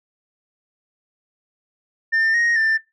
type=tone with pitch steps; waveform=sine; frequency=1799 / 1871 / 1782 Hz; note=A6 / A#6 / A6; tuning=+38 / +6 / +22 cents; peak=-13 dBFS; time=2.12-2.78 s; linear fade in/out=20 ms; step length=220 ms; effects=noise-tail reverb RT60 0.2 s tail -22 dB re dry + tanh soft clip ceiling -14 dBFS

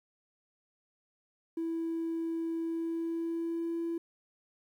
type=tone with pitch glide; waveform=triangle; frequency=329.6 to 335 Hz; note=E4 to E4; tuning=0 to +28 cents; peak=-28 dBFS; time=1.57-3.98 s; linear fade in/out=5 ms; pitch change=+28 cents; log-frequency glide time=2.61-3.81 s; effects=tanh soft clip ceiling -28 dBFS + 11-bit

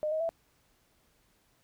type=tone with pitch steps; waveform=sine; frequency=610 / 630 / 663 Hz; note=D#5 / D#5 / E5; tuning=-34 / +21 / +10 cents; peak=-28 dBFS; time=0.03-0.291 s; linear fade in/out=0 ms; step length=87 ms; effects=pink hiss -69 dBFS RMS until 1.63 s

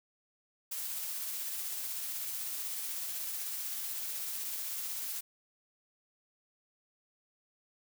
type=noise with tremolo; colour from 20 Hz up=blue; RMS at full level=-37 dBFS; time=0.71-5.21 s; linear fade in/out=10 ms; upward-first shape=triangle; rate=16 Hz; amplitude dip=25%; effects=none

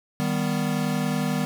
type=chord; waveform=square; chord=Eb augmented; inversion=none; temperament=equal; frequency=155.56 / 196 / 246.9 Hz; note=Eb3 / G3 / B3; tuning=0 / 0 / 0 cents; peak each=-28 dBFS; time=0.2-1.45 s; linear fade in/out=0 ms; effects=none

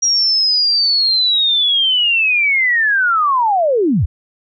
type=linear sweep; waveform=sine; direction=down; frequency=5700 to 56.1 Hz; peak=-11 dBFS; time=0.02-4.06 s; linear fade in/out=10 ms; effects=none

